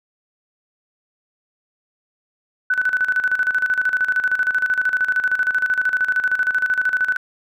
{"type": "tone with tremolo", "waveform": "sine", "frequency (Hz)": 1500, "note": "F#6", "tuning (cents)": 23, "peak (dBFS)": -14, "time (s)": [2.7, 7.17], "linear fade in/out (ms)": 5, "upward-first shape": "square", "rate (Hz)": 13, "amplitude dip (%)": 70, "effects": []}